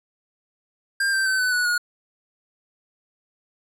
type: tone with pitch steps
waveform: square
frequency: 1597 / 1565 / 1533.7 / 1503 / 1472.9 / 1443.5 Hz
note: G6 / G6 / G6 / F#6 / F#6 / F#6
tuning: +32 / -3 / -38 / +27 / -8 / -43 cents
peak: -20 dBFS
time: 1-1.78 s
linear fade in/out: 5 ms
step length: 130 ms
effects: low-pass 12000 Hz 12 dB/octave